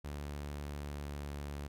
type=tone with pitch glide; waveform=sawtooth; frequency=72.6 to 71.97 Hz; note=D2 to D2; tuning=-19 to -34 cents; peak=-36 dBFS; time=0.04-1.68 s; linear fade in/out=10 ms; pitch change=-15 cents; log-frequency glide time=0.65-1.34 s; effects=none